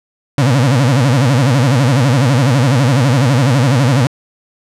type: tone with vibrato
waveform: 35% pulse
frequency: 130.2 Hz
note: C3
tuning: 8 cents flat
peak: -7 dBFS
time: 0.38-4.07 s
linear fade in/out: 2 ms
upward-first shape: sine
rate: 12 Hz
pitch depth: 200 cents each way
effects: low-pass 9000 Hz 12 dB/octave